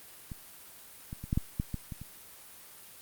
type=clicks; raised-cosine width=5 ms; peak=-27 / -26 / -27 / -16 / -14 / -17 / -21 / -26 / -29 dBFS; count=9; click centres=0.318 / 1.129 / 1.24 / 1.329 / 1.375 / 1.599 / 1.743 / 1.922 / 2.016 s; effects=white hiss -51 dBFS RMS until 3.01 s + Opus 32 kbps